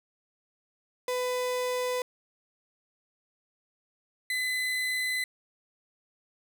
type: tone pair in turn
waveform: 35% pulse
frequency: 500 / 2017 Hz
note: B4 / B6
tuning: +21 / +36 cents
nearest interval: 2 octaves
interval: 2415 cents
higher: second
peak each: -26 dBFS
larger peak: neither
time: 1.08-2.02 / 4.3-5.24 s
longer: neither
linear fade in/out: 2 ms
effects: none